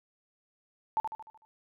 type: tone with echo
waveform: sine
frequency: 880 Hz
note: A5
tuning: in tune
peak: -24 dBFS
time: 0.97-1 s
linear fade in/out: 0 ms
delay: 75 ms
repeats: 6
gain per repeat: -6 dB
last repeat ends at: 1.45 s
effects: none